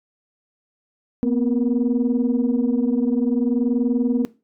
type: tone cluster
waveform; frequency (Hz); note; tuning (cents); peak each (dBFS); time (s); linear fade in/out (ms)
sine; 234.2 / 254.7 / 471.4; A#3 / C4 / A#4; +8 / -46 / +19; -20 / -19 / -26; 1.23-4.25; 0
effects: noise-tail reverb RT60 0.3 s tail -20 dB re dry + tanh soft clip ceiling -10 dBFS